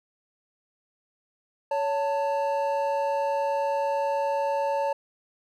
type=tone pair together; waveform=triangle; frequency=560.7 / 890 Hz; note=C#5 / A5; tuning=+20 / +20 cents; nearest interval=minor sixth; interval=800 cents; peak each=-24 / -25 dBFS; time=1.71-4.93 s; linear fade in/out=5 ms; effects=none